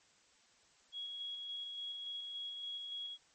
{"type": "tone with tremolo", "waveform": "sine", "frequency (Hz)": 3322, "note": "G#7", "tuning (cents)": 0, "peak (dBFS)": -40, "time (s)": [0.92, 3.18], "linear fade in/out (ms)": 50, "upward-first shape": "square", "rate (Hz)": 3.5, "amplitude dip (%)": 25, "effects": ["white hiss -68 dBFS RMS until 3.34 s", "MP3 32 kbps"]}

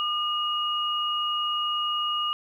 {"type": "tone pair together", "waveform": "sine", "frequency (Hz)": [1211, 2880], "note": ["D#6", "F#7"], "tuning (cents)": [-47, -47], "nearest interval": "octave + minor third", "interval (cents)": 1500, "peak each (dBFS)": -27, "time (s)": [0, 2.33], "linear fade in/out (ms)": 0, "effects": ["10-bit"]}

